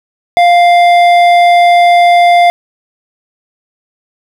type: tone with hard clipping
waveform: sine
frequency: 698.5 Hz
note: F5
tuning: in tune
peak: -5 dBFS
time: 0.37-2.5 s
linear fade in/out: 0 ms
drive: 10 dB
effects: none